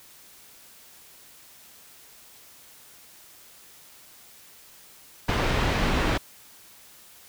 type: low-pass noise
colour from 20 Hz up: pink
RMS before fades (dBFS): -24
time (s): 5.28-6.18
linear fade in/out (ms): 10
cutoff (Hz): 3200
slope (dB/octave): 12
effects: white hiss -51 dBFS RMS until 7.28 s